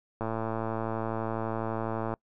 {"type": "click train", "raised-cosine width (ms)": 1, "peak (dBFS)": -18, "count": 217, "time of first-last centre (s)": [0.21, 2.139], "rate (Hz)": 112, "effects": ["noise-tail reverb RT60 0.1 s tail -25 dB re dry"]}